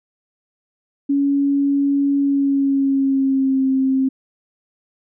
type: tone with pitch glide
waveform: sine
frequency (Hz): 280.5 to 265.2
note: C#4 to C4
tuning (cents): +21 to +23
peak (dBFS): -14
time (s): 1.09-4.09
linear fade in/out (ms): 10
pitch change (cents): -98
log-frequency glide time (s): 2.19-3.67
effects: none